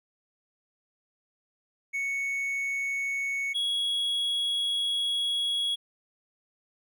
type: tone pair in turn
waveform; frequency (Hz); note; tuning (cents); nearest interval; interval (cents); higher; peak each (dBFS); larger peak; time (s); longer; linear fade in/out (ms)
triangle; 2217 / 3333; C#7 / G#7; 0 / +5; perfect fifth; 705; second; -26 / -24; second; 1.93-3.54 / 3.54-5.76; second; 20
effects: none